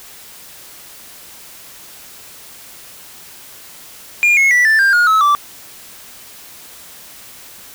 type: tone with pitch steps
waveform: triangle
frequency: 2413 / 2175 / 1960 / 1766.4 / 1592 / 1434.8 / 1293.1 / 1165.4 Hz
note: D7 / C#7 / B6 / A6 / G6 / F6 / E6 / D6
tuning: +46 / -33 / -14 / +6 / +26 / +46 / -34 / -14 cents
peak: -7 dBFS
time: 4.23-5.35 s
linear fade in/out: 0 ms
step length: 140 ms
effects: white hiss -38 dBFS RMS until 7.74 s